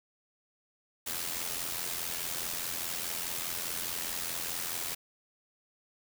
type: noise with amplitude modulation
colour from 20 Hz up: white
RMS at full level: -33 dBFS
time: 1.06-4.95 s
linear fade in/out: 10 ms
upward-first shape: sine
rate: 84.8 Hz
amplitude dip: 60%
effects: none